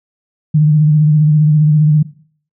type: tone with vibrato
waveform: sine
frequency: 152 Hz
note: D#3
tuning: 40 cents flat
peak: -6 dBFS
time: 0.54-2.03 s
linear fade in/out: 10 ms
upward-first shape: sine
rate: 15 Hz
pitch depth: 40 cents each way
effects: noise-tail reverb RT60 0.5 s tail -17 dB re dry